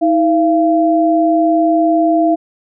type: tone pair together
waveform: sine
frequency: 320 / 682.6 Hz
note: D#4 / F5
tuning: +49 / -40 cents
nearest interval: octave + minor second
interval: 1311 cents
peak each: -12 dBFS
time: 0.01-2.36 s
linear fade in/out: 20 ms
effects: none